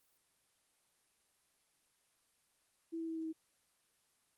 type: tone with pitch steps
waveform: sine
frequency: 329.6 / 327.1 / 324.7 / 322.3 / 319.8 Hz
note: E4 / E4 / E4 / E4 / D#4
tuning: 0 / -13 / -26 / -39 / +48 cents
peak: -38 dBFS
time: 2.92-3.33 s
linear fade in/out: 20 ms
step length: 82 ms
effects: white hiss -75 dBFS RMS until 4.37 s + Opus 24 kbps